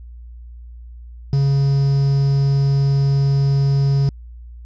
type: tone with quantisation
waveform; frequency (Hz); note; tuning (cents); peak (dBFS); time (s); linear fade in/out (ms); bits
triangle; 138.59; C#3; 0; -11; 1.33-4.09; 0; 6
effects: added 59 Hz sine -34 dBFS peak until 4.65 s + resampled to 16000 Hz